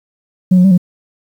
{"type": "tone with pitch steps", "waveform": "sine", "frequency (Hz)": [183.9, 180.7, 192.7, 178.7], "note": ["F#3", "F#3", "G3", "F3"], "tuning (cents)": [-10, -41, -29, 40], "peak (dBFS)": -3, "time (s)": [0.51, 0.778], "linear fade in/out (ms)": 10, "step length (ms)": 67, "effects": ["tanh soft clip ceiling -3 dBFS", "7-bit"]}